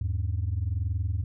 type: tone pair together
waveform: sine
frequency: 80.5 / 101.53 Hz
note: E2 / G#2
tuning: -41 / -39 cents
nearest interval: major third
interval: 402 cents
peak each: -27 dBFS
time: 0.01-1.24 s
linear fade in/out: 5 ms
effects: tanh soft clip ceiling -21 dBFS